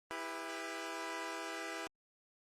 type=chord; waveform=10% pulse; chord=E minor; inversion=none; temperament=equal with one note detuned; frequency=329.6 / 400.7 / 493.9 Hz; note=E4 / G4 / B4; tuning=0 / +38 / 0 cents; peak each=-35 / -37 / -38 dBFS; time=0.11-1.87 s; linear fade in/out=0 ms; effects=low-pass 9000 Hz 12 dB/octave + Opus 32 kbps